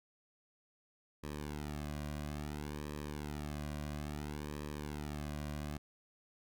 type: tone with flanger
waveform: sawtooth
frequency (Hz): 74.2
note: D2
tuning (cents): +18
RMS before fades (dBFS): -42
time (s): 1.23-5.78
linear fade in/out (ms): 10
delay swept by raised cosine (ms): 1.4 to 2.3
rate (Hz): 0.59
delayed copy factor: -0.9
effects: none